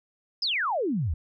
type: exponential sweep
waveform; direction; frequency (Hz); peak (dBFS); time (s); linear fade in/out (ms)
sine; down; 5310 to 67.3; -24; 0.42-1.14; 5
effects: none